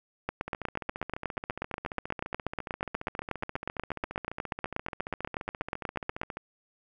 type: two click trains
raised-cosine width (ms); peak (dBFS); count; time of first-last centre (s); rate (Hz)
0.5; -15 / -21; 50 / 87; 0.29-6.215 / 0.48-6.37; 8.27 / 14.6
effects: none